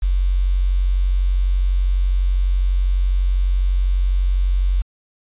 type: tone with quantisation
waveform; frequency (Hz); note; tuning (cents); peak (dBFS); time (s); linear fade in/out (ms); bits
sine; 46.02; F#1; -9; -14; 0.02-4.82; 10; 7
effects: resampled to 8000 Hz